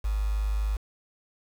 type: tone with quantisation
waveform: sine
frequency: 51.91 Hz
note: G#1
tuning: in tune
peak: -24 dBFS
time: 0.04-0.77 s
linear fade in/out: 10 ms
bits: 7
effects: none